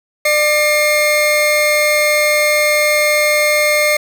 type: tone pair together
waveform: 40% pulse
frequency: 598 / 2133 Hz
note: D5 / C7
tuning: +31 / +33 cents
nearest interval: octave + minor seventh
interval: 2202 cents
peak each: -13 dBFS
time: 0.25-3.97 s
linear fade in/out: 5 ms
effects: 7-bit